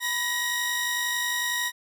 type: tone cluster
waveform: sawtooth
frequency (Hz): 990 / 1893 / 3735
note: B5 / A#6 / A#7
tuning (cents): +4 / +26 / +3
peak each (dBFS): -30 / -23 / -31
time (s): 0-1.72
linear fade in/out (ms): 50
effects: none